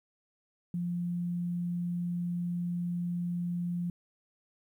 sine tone, 174.61 Hz, F3, in tune, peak -30 dBFS, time 0.74-3.9 s, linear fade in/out 2 ms, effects 11-bit

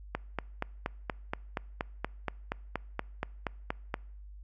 click train, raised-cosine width 0.5 ms, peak -16 dBFS, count 17, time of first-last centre 0.15-3.941 s, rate 4.22 Hz, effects noise-tail reverb RT60 0.7 s tail -25 dB re dry + added 50 Hz sine -45 dBFS peak until 4.43 s

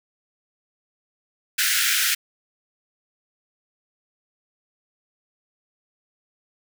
pink high-pass noise, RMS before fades -21 dBFS, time 1.58-2.15 s, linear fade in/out 10 ms, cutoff 1400 Hz, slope 96 dB/octave, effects none

